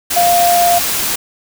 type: tone in noise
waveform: sine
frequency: 698.5 Hz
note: F5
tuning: in tune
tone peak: -9 dBFS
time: 0.16-0.79 s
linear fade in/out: 10 ms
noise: white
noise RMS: -17 dBFS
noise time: 0.1-1.16 s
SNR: +5 dB
effects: none